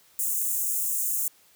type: high-pass noise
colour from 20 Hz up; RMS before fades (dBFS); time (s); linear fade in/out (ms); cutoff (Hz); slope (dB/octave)
white; -27; 0.19-1.28; 2; 6800; 48
effects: white hiss -59 dBFS RMS until 1.55 s + high-pass 60 Hz 12 dB/octave